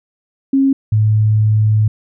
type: tone pair in turn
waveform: sine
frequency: 271.2 / 107.63 Hz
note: C#4 / A2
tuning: -38 / -38 cents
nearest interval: octave + major third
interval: 1600 cents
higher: first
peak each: -9 dBFS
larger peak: neither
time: 0.53-0.73 / 0.92-1.88 s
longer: second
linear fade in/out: 5 ms
effects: none